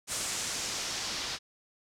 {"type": "noise with low-pass filter sweep", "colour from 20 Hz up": "white", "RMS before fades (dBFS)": -35, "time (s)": [0.07, 1.39], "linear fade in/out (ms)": 50, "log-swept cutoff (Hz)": [8400, 4700], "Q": 1.5, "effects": []}